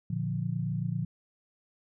sine chord, Bb major, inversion none, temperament equal, 116.54 / 146.83 / 174.61 Hz, Bb2 / D3 / F3, 0 / 0 / 0 cents, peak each -33 dBFS, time 0.1-1.05 s, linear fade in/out 5 ms, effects none

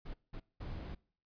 brown noise bursts at uneven times, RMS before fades -43 dBFS, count 3, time 0.05-0.14 / 0.33-0.4 / 0.6-0.95 s, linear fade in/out 10 ms, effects noise-tail reverb RT60 0.5 s tail -24 dB re dry + resampled to 11025 Hz

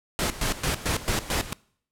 pink noise with tremolo, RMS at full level -25 dBFS, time 0.19-1.53 s, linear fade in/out 0 ms, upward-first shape square, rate 4.5 Hz, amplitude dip 80%, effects noise-tail reverb RT60 0.6 s tail -23 dB re dry + low-pass 12000 Hz 12 dB/octave

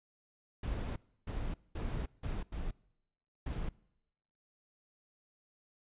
brown noise bursts at uneven times, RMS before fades -37 dBFS, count 6, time 0.63-0.96 / 1.27-1.54 / 1.75-2.06 / 2.23-2.43 / 2.52-2.71 / 3.46-3.69 s, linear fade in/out 5 ms, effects noise-tail reverb RT60 0.9 s tail -24 dB re dry + resampled to 8000 Hz

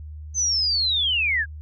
sine linear sweep, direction down, 6250 to 1573 Hz, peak -19 dBFS, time 0.34-1.46 s, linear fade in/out 50 ms, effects added 76 Hz sine -34 dBFS peak until 1.61 s

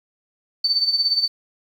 sine tone with tremolo, 4542 Hz, C#8, 41 cents sharp, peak -14 dBFS, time 0.64-1.28 s, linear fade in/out 5 ms, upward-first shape sine, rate 17 Hz, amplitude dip 70%, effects 8-bit

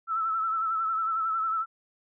sine tone with vibrato, 1318.5 Hz, E6, in tune, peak -25 dBFS, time 0.07-1.66 s, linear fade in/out 50 ms, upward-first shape triangle, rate 11 Hz, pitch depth 54 cents each way, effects none

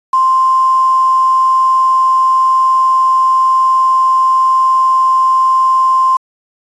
sine tone with quantisation, 1046.5 Hz, C6, in tune, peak -7 dBFS, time 0.13-6.17 s, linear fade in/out 5 ms, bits 5, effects resampled to 22050 Hz

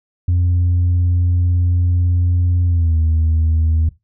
sine tone with pitch glide, 88.2 to 79.95 Hz, F2 to D#2, +18 to +48 cents, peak -10 dBFS, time 0.28-3.89 s, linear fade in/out 5 ms, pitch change -170 cents, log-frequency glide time 2.65-2.97 s, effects noise-tail reverb RT60 0.2 s tail -18 dB re dry + tanh soft clip ceiling -10 dBFS

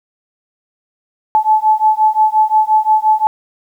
sine beating tone pair, 862 / 867.7 Hz, A5 / A5, -36 / -24 cents, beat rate 5.7 Hz, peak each -12 dBFS, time 1.35-3.27 s, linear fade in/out 0 ms, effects 8-bit

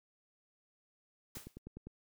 white noise with exponential decay, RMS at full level -44 dBFS, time 1.35-1.59 s, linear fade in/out 5 ms, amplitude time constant 51 ms
click train, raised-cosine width 3 ms, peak -34 dBFS, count 6, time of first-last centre 1.37-1.87 s, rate 10 Hz
effects none

